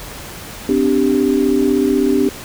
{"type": "chord", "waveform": "sine", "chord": "C suspended second", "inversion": "none", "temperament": "equal with one note detuned", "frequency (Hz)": [257.6, 293.7, 392], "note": ["C4", "D4", "G4"], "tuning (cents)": [-27, 0, 0], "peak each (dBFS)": -16, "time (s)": [0.69, 2.29], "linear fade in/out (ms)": 2, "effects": ["pink hiss -32 dBFS RMS until 2.44 s"]}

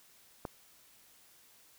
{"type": "click", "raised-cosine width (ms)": 1, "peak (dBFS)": -23, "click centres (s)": 0.452, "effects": ["white hiss -62 dBFS RMS until 1.78 s"]}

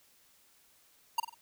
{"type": "tone with echo", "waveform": "square", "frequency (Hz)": 932.3, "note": "A#5", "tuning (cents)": 0, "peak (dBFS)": -26, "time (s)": [1.18, 1.2], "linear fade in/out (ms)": 5, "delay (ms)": 48, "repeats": 3, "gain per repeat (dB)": -8, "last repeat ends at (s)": 1.344, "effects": ["white hiss -65 dBFS RMS until 1.41 s"]}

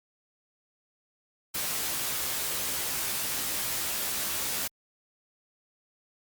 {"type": "noise with comb filter", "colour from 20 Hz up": "white", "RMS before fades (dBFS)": -31, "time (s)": [1.54, 4.68], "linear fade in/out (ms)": 10, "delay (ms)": 15, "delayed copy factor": 0.6, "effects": ["Opus 48 kbps"]}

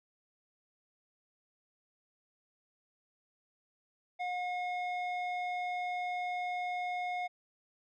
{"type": "tone with low-pass filter", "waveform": "square", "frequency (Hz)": 720, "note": "F#5", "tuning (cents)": -47, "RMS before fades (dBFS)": -36, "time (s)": [4.19, 7.28], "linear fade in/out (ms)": 20, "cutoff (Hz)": 2500, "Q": 1.4, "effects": []}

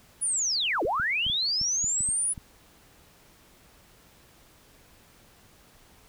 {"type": "linear two-way sweep", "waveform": "sine", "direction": "down then up", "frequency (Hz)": [10050, 293.7, 10050], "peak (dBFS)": -24, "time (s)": [0.21, 2.34], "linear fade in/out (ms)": 20, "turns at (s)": 0.83}
{"type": "clicks", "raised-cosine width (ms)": 5, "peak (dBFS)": -27, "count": 9, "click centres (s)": [0.851, 0.999, 1.266, 1.299, 1.614, 1.843, 2.007, 2.089, 2.378]}
{"effects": ["pink hiss -57 dBFS RMS until 6.08 s"]}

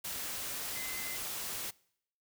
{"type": "tone in noise", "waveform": "sine", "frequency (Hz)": 2053, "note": "C7", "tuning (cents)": -33, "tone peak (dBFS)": -43, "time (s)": [0.75, 1.17], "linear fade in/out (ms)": 10, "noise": "white", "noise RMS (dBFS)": -39, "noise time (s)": [0.04, 1.71], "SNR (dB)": -7, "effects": ["noise-tail reverb RT60 0.7 s tail -24 dB re dry"]}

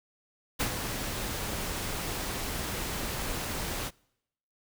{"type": "noise with ADSR envelope", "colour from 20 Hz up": "pink", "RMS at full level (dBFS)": -27, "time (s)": [0.59, 3.91], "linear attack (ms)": 18, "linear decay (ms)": 81, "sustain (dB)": -7, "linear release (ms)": 42, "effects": ["noise-tail reverb RT60 0.8 s tail -26 dB re dry"]}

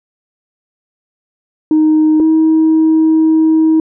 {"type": "tone pair in turn", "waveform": "sine", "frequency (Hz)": [310.6, 317.9], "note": ["D#4", "D#4"], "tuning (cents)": [-3, 37], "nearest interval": "unison", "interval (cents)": 40, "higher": "second", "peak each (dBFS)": -5, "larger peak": "neither", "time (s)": [[1.71, 2.2], [2.2, 3.8]], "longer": "second", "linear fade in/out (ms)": 2, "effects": ["tanh soft clip ceiling -4 dBFS"]}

